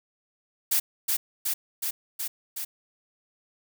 blue noise with echo, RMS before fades -23 dBFS, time 0.71-0.8 s, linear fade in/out 10 ms, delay 370 ms, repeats 5, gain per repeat -2 dB, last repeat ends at 2.65 s, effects none

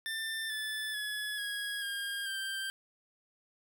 25% pulse tone with pitch steps, 1787 / 1742.2 / 1698.4 / 1655.8 / 1614.3 / 1573.7 Hz, A6 / A6 / G#6 / G#6 / G#6 / G6, +26 / -18 / +38 / -6 / -50 / +6 cents, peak -31 dBFS, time 0.06-2.7 s, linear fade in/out 0 ms, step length 440 ms, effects none

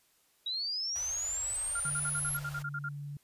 sine linear sweep, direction up, 3800 to 11330 Hz, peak -32 dBFS, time 0.46-2.37 s, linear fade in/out 5 ms
pink band-stop noise, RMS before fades -48 dBFS, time 0.95-2.63 s, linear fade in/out 10 ms, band 110 to 510 Hz, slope 48 dB/octave
sine tone bursts, 1400 Hz, F6, 4 cents sharp, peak -34 dBFS, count 12, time 1.75-2.889 s, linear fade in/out 5 ms, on 50 ms, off 49 ms
sine tone with pitch glide, 144.8 to 143.88 Hz, D3 to D3, -24 to -35 cents, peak -38 dBFS, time 1.85-3.17 s, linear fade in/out 2 ms, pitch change -11 cents, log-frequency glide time 2.18-2.25 s
effects white hiss -69 dBFS RMS until 3.23 s + resampled to 32000 Hz

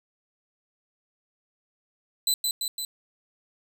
20% pulse tone with echo, 4014 Hz, B7, 27 cents sharp, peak -15 dBFS, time 2.27-2.34 s, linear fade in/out 2 ms, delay 170 ms, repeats 3, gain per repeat -3 dB, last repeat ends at 2.85 s, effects none

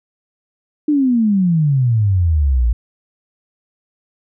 sine exponential sweep, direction down, 306.8 to 54.9 Hz, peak -11 dBFS, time 0.88-2.73 s, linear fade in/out 5 ms, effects none

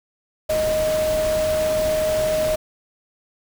sine tone in noise, 622.3 Hz, D#5, in tune, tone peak -18 dBFS, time 0.49-2.56 s, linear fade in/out 10 ms, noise pink, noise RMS -29 dBFS, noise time 0.49-2.56 s, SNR +8 dB, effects none

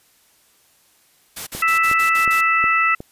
white noise bursts, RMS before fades -30 dBFS, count 7, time 1.36-2.412 s, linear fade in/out 10 ms, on 110 ms, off 47 ms
click train, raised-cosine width 2 ms, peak -18 dBFS, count 5, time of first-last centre 1.55-3.005 s, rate 2.75 Hz
harmonic tone, 659.3 Hz, E5, in tune, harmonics 2 / 3 / 4, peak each -17 / -19 / -20 dBFS, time 1.62-2.95 s, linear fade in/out 5 ms
effects white hiss -57 dBFS RMS until 3.11 s + resampled to 32000 Hz

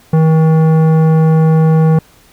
triangle tone with tanh clipping, 159.4 Hz, D#3, 42 cents sharp, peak -8 dBFS, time 0.13-1.99 s, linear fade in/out 5 ms, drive 18 dB, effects pink hiss -46 dBFS RMS until 2.32 s

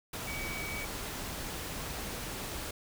sine tone in noise, 2272 Hz, C#7, 42 cents sharp, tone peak -39 dBFS, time 0.27-0.85 s, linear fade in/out 5 ms, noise pink, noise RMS -39 dBFS, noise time 0.13-2.71 s, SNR -3 dB, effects none

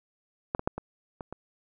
clicks, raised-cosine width 1 ms, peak -13 / -18 / -11 / -20 / -23 / -24 dBFS, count 6, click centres 0.549 / 0.594 / 0.675 / 0.78 / 1.208 / 1.326 s, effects none

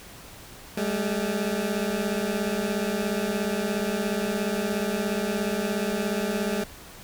20% pulse beating tone pair, 198.3 / 215.3 Hz, G3 / A3, +20 / -37 cents, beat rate 17 Hz, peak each -23 dBFS, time 0.77-6.64 s, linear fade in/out 5 ms, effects pink hiss -45 dBFS RMS until 7.03 s

